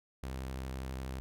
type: tone with vibrato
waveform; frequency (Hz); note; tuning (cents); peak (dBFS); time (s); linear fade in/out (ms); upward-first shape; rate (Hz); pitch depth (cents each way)
sawtooth; 65.41; C2; 0; -34; 0.23-1.2; 0; square; 12; 23
effects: none